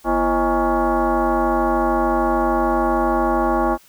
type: tone with frequency modulation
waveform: sine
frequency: 243.4 Hz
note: B3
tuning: 25 cents flat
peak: -15 dBFS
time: 0.04-3.78 s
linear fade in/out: 50 ms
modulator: 290 Hz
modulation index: 3.2
effects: white hiss -51 dBFS RMS until 3.88 s